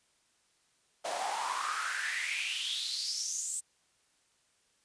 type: noise with high-pass filter sweep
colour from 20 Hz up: pink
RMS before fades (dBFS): -35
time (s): 1.04-3.61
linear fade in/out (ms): 20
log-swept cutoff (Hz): 620 to 8300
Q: 7.1
effects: white hiss -71 dBFS RMS until 4.84 s + resampled to 22050 Hz